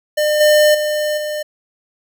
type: tone with level steps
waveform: square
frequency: 603 Hz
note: D5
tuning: 46 cents sharp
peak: -14 / -9 / -17 / -21 dBFS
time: 0.17-1.43 s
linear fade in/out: 10 ms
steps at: 0.4 / 0.74 / 1.17 s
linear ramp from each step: 10 ms
effects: none